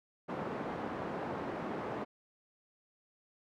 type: band-pass noise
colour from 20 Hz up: pink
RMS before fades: -39 dBFS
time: 0.28-2.05 s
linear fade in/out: 20 ms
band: 210 to 1100 Hz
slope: 12 dB/octave
effects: none